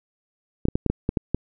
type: clicks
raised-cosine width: 3 ms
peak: -8 dBFS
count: 8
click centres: 0.654 / 0.685 / 0.755 / 0.863 / 0.9 / 1.091 / 1.172 / 1.346 s
effects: none